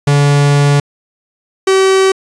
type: tone pair in turn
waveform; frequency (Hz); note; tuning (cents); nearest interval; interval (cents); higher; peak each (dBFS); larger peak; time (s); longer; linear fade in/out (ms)
45% pulse; 143.4 / 382.8; D3 / G4; -41 / -41; octave + perfect fourth; 1700; second; -7; neither; 0.07-0.8 / 1.67-2.12; first; 5
effects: resampled to 22050 Hz + 8-bit